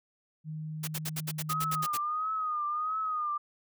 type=tone with pitch glide; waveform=sine; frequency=155.56 to 154.57 Hz; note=D#3 to D#3; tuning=0 to -11 cents; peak=-35 dBFS; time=0.44-1.87 s; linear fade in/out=50 ms; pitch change=-11 cents; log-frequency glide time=1.14-1.33 s
type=noise bursts; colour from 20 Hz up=white; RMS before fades=-35 dBFS; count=11; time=0.83-1.976 s; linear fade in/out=10 ms; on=46 ms; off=64 ms
type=tone with vibrato; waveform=sine; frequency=1239 Hz; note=D#6; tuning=8 cents flat; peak=-29 dBFS; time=1.49-3.38 s; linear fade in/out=10 ms; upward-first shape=triangle; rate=1.5 Hz; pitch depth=87 cents each way
effects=none

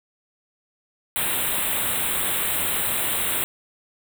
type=band-stop noise; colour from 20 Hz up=white; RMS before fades=-24 dBFS; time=1.16-3.44 s; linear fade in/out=0 ms; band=3900 to 7800 Hz; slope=96 dB/octave; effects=none

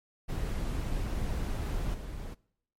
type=noise with level steps; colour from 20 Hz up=brown; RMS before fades=-32 / -39 dBFS; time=0.28-2.35 s; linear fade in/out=20 ms; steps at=1.94 s; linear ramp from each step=2 ms; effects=noise-tail reverb RT60 0.7 s tail -23 dB re dry + MP3 64 kbps

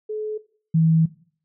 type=tone pair in turn; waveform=sine; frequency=428.7 / 161.7 Hz; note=A4 / E3; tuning=-45 / -33 cents; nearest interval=octave + perfect fourth; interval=1688 cents; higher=first; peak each=-25 / -14 dBFS; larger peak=second; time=0.09-0.38 / 0.74-1.06 s; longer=second; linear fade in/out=10 ms; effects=noise-tail reverb RT60 0.5 s tail -18 dB re dry

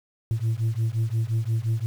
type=beating tone pair; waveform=sine; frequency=110 / 115.7 Hz; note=A2 / A#2; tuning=0 / -13 cents; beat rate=5.7 Hz; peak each=-23 dBFS; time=0.31-1.86 s; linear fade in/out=0 ms; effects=tanh soft clip ceiling -19 dBFS + 8-bit

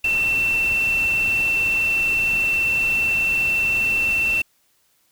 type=tone in noise; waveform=sine; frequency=2689 Hz; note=E7; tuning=34 cents sharp; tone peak=-17 dBFS; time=0.04-4.42 s; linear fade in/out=5 ms; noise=pink; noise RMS=-34 dBFS; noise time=0.04-4.42 s; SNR=+14 dB; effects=white hiss -63 dBFS RMS until 5.11 s

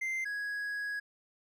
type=tone pair in turn; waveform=triangle; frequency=2084 / 1662.7 Hz; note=C7 / G#6; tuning=-7 / +2 cents; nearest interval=major third; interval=391 cents; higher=first; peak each=-30 / -32 dBFS; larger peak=first; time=0.01-0.25 / 0.25-1 s; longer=second; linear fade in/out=10 ms; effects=none

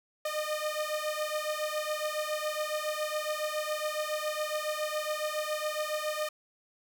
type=beating tone pair; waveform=sawtooth; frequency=606 / 613.2 Hz; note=D#5 / D#5; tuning=-46 / -25 cents; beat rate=7.2 Hz; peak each=-30 dBFS; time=0.25-6.29 s; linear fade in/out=5 ms; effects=none

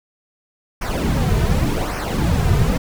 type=noise with flanger; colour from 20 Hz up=brown; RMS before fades=-18 dBFS; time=0.81-2.78 s; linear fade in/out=10 ms; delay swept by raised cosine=0.26 to 3.66 ms; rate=0.87 Hz; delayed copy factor=-0.7; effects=none

